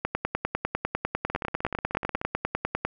two click trains, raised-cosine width 0.5 ms, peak -10 / -18 dBFS, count 29 / 16, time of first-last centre 0.05-2.85 / 1.3-2.215 s, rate 10 / 16.4 Hz, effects none

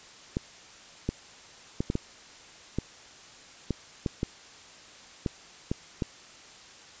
clicks, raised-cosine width 3 ms, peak -14 dBFS, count 12, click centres 0.369 / 1.09 / 1.805 / 1.901 / 1.954 / 2.786 / 3.707 / 4.062 / 4.231 / 5.262 / 5.715 / 6.022 s, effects white hiss -50 dBFS RMS until 7 s + resampled to 16000 Hz

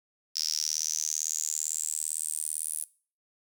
sawtooth tone with high-pass filter sweep, 77.78 Hz, D#2, in tune, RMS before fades -32 dBFS, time 0.35-2.85 s, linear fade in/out 20 ms, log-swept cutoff 5200 to 10000 Hz, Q 10, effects noise-tail reverb RT60 0.4 s tail -20 dB re dry

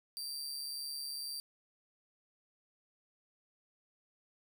sawtooth tone with amplitude modulation, 4700 Hz, D8, 1 cent sharp, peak -34 dBFS, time 0.17-1.4 s, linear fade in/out 0 ms, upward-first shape sine, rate 142 Hz, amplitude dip 55%, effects 12-bit

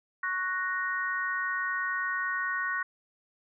sine chord, F# major, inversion second, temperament equal, 1108.7 / 1480 / 1864.7 Hz, C#6 / F#6 / A#6, 0 / 0 / 0 cents, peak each -34 / -32 / -32 dBFS, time 0.23-2.83 s, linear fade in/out 5 ms, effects none

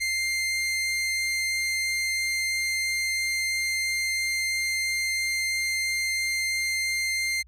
sawtooth tone, 2099 Hz, C7, 5 cents sharp, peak -21 dBFS, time 0-7.43 s, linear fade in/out 20 ms, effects added 60 Hz sine -50 dBFS peak until 7.47 s + low-pass 11000 Hz 12 dB/octave

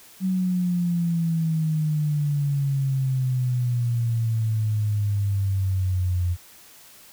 sine exponential sweep, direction down, 189.3 to 87.31 Hz, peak -20 dBFS, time 0.2-6.37 s, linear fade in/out 50 ms, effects white hiss -49 dBFS RMS until 7.12 s

